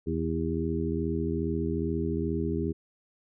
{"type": "harmonic tone with a mistuned harmonic", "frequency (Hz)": 82.41, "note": "E2", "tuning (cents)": 0, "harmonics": [1, 2, 3, 4, 5], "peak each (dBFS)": [-33, -33, -33, -33, -33], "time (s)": [0.06, 2.73], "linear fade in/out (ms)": 20, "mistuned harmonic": 5, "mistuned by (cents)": -34, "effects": []}